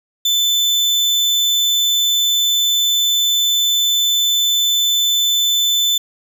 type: tone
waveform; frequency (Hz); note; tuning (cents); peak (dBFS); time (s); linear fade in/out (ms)
35% pulse; 3520; A7; 0; -11; 0.25-5.98; 5
effects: 7-bit